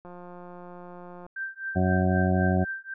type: click train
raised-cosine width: 1 ms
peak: -31 dBFS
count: 216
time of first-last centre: 0.05-1.265 s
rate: 177 Hz
type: tone with tremolo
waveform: sine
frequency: 1568 Hz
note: G6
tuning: in tune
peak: -28 dBFS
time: 1.36-2.94 s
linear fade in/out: 5 ms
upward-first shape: triangle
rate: 3.9 Hz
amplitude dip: 100%
type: harmonic tone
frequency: 92.3 Hz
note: F#2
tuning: 4 cents flat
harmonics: 1 / 2 / 3 / 4 / 6 / 7 / 8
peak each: -25 / -24 / -32 / -31 / -34 / -32 / -31 dBFS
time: 1.75-2.65 s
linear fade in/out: 20 ms
effects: none